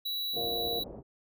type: tone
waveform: square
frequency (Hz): 3925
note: B7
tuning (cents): -11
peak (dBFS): -32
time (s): 0.05-0.84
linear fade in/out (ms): 10
type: low-pass noise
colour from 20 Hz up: white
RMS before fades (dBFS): -44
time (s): 0.32-1.03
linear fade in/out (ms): 50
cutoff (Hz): 580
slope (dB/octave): 24
type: harmonic tone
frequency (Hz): 116.54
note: A#2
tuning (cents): 0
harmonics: 3 / 4 / 5 / 6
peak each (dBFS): -43 / -36 / -46 / -38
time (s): 0.36-0.8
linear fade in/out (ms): 10
effects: none